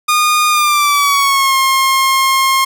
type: tone with pitch glide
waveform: sawtooth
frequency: 1222 to 1070 Hz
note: D#6 to C6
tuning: -32 to +38 cents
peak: -6 dBFS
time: 0.08-2.65 s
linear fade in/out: 10 ms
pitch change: -230 cents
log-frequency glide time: 0.49-1.56 s
effects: none